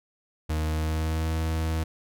40% pulse tone with pitch glide, 77.78 to 80.34 Hz, D#2 to E2, 0 to -44 cents, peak -24 dBFS, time 0.49-1.84 s, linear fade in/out 10 ms, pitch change +56 cents, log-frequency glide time 0.63-1.29 s, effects none

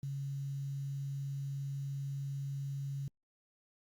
sine tone with quantisation, 138.59 Hz, C#3, in tune, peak -36 dBFS, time 0.03-3.08 s, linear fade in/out 2 ms, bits 10, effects Opus 48 kbps

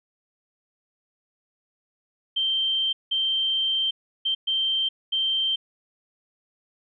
sine tone bursts at uneven times, 3136 Hz, G7, in tune, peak -21 dBFS, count 5, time 2.36-2.93 / 3.11-3.91 / 4.25-4.35 / 4.47-4.89 / 5.12-5.56 s, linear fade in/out 10 ms, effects none

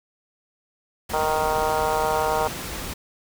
pink noise, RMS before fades -32 dBFS, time 1.09-2.94 s, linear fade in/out 10 ms
harmonic tone, 155.56 Hz, D#3, in tune, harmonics 3 / 4 / 5 / 6 / 7 / 8 / 9, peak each -27 / -27 / -26 / -26 / -32 / -33 / -33 dBFS, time 1.13-2.48 s, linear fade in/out 10 ms
effects none

